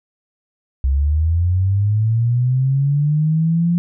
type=linear sweep; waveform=sine; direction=up; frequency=65 to 174.61 Hz; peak=-13 dBFS; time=0.84-3.78 s; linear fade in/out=0 ms; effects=none